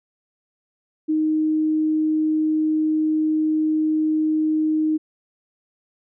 sine tone, 311.1 Hz, D#4, in tune, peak -17 dBFS, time 1.08-4.98 s, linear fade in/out 20 ms, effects none

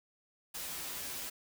white noise with comb filter, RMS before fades -41 dBFS, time 0.54-1.3 s, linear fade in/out 10 ms, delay 9.5 ms, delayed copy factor -0.65, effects none

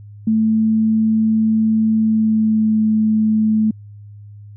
sine tone with pitch glide, 220 to 217.1 Hz, A3 to A3, 0 to -23 cents, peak -12 dBFS, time 0.27-3.71 s, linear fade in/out 5 ms, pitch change -23 cents, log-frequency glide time 1.97-2.81 s, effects added 103 Hz sine -35 dBFS peak until 4.56 s

